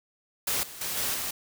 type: noise with level steps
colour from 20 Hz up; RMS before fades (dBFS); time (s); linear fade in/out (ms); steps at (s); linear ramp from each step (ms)
white; -28 / -43 / -32 / -29 / -32; 0.47-1.31; 5; 0.63 / 0.81 / 0.97 / 1.14; 2
effects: none